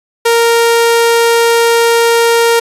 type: tone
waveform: sawtooth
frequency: 464.8 Hz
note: A#4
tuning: 5 cents flat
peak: -3 dBFS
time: 0.25-2.6 s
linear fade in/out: 10 ms
effects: resampled to 32000 Hz